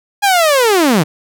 sawtooth linear sweep, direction down, 830.6 to 138.59 Hz, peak -5 dBFS, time 0.22-1.04 s, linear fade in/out 20 ms, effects none

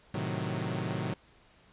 sawtooth chord, A diminished seventh, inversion none, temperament equal, 110 / 130.81 / 155.56 / 185 Hz, A2 / C3 / Eb3 / Gb3, 0 / 0 / 0 / 0 cents, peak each -33 dBFS, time 0.14-1.14 s, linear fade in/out 5 ms, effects pink hiss -61 dBFS RMS until 1.72 s + resampled to 8000 Hz

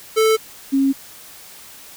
square / sine tone pair in turn, 440 / 272 Hz, A4 / C#4, 0 / -33 cents, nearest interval minor sixth, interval 833 cents, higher first, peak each -13 dBFS, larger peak neither, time 0.16-0.37 / 0.72-0.93 s, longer neither, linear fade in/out 20 ms, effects white hiss -41 dBFS RMS until 1.96 s

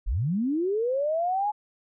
sine linear sweep, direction up, 31.12 to 853 Hz, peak -23 dBFS, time 0.06-1.52 s, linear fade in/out 20 ms, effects none

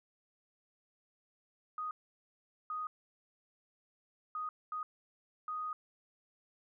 sine tone bursts at uneven times, 1244.5 Hz, D#6, in tune, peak -36 dBFS, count 5, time 1.78-1.91 / 2.7-2.87 / 4.35-4.49 / 4.72-4.83 / 5.48-5.73 s, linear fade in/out 2 ms, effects none

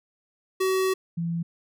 square / sine tone pair in turn, 377.9 / 168.34 Hz, F#4 / E3, +37 / +37 cents, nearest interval octave + major second, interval 1400 cents, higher first, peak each -22 / -25 dBFS, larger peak first, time 0.6-0.94 / 1.17-1.43 s, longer first, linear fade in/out 10 ms, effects none

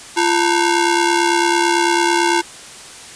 sawtooth ring-modulated tone, 619 Hz, D#5, 9 cents flat, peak -6 dBFS, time 0.16-2.42 s, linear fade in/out 20 ms, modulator 275 Hz, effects white hiss -36 dBFS RMS until 3.15 s + resampled to 22050 Hz

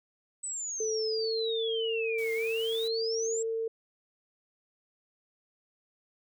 sine exponential two-way sweep, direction down then up, 8150 to 2093 to 7710 Hz, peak -33 dBFS, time 0.43-3.43 s, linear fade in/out 10 ms, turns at 2.33 s
sine tone with pitch glide, 440 to 451.1 Hz, A4 to A4, 0 to +43 cents, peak -29 dBFS, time 0.8-3.68 s, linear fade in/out 5 ms, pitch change +43 cents, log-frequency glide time 1.08-1.48 s
white noise, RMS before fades -49 dBFS, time 2.18-2.88 s, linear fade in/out 5 ms
effects none

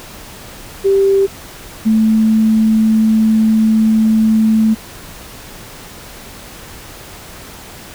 sine tone pair in turn, 391.7 / 219.8 Hz, G4 / A3, -1 / -2 cents, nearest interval minor seventh, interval 1001 cents, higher first, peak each -8 dBFS, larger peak neither, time 0.84-1.27 / 1.85-4.75 s, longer second, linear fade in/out 20 ms, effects pink hiss -34 dBFS RMS until 7.94 s

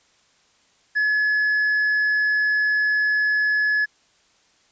sine tone with tanh clipping, 1704 Hz, G#6, 44 cents sharp, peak -18 dBFS, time 0.95-3.86 s, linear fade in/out 20 ms, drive 2 dB, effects white hiss -60 dBFS RMS until 4.71 s + resampled to 16000 Hz

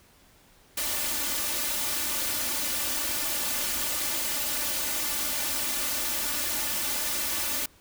white noise with comb filter, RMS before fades -29 dBFS, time 0.77-7.66 s, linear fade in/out 5 ms, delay 3.4 ms, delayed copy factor +1, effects pink hiss -58 dBFS RMS until 7.8 s

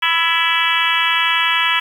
harmonic tone with a mistuned harmonic, 330.4 Hz, E4, 4 cents sharp, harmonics 3 / 4 / 5 / 6 / 7 / 8 / 9 / 10, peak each -22 / -22 / -22 / -22 / -22 / -22 / -22 / -22 dBFS, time 0.02-1.8 s, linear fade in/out 10 ms, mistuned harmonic 5, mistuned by +34 cents, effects 7-bit

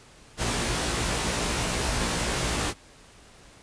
pink noise with comb filter, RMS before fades -27 dBFS, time 0.37-2.74 s, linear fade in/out 50 ms, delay 17 ms, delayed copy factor +0.85, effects pink hiss -52 dBFS RMS until 3.62 s + resampled to 22050 Hz

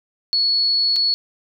sine tone with dropouts, 4388 Hz, C#8, 18 cents flat, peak -15 dBFS, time 0.33-1.14 s, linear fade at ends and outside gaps 0 ms, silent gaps 0.96-0.964 s, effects none

